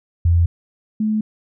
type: tone pair in turn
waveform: sine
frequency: 85.2 / 215.4 Hz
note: F2 / A3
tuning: -42 / -37 cents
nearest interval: octave + major third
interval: 1605 cents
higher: second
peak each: -11 / -16 dBFS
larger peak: first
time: 0.25-0.46 / 1-1.21 s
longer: neither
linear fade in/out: 5 ms
effects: none